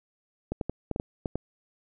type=clicks; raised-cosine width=2 ms; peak=-16 dBFS; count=8; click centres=0.52 / 0.612 / 0.696 / 0.913 / 0.961 / 0.999 / 1.258 / 1.356 s; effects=none